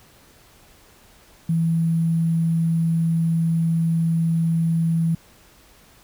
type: tone with sample-and-hold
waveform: sine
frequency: 164.81 Hz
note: E3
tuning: in tune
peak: -17 dBFS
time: 1.49-5.15 s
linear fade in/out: 5 ms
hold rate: 11025 Hz
effects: pink hiss -52 dBFS RMS until 6.03 s